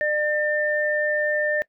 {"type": "tone pair together", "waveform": "sine", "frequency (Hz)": [600, 1798], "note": ["D5", "A6"], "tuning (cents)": [37, 37], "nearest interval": "octave + perfect fifth", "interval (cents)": 1900, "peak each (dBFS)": -23, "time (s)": [0.01, 1.62], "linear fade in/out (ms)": 0, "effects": ["noise-tail reverb RT60 0.1 s tail -22 dB re dry"]}